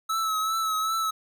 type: tone with vibrato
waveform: square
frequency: 1300 Hz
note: E6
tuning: 24 cents flat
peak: -25 dBFS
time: 0.09-1.11 s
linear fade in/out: 10 ms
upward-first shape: triangle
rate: 2.6 Hz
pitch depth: 40 cents each way
effects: none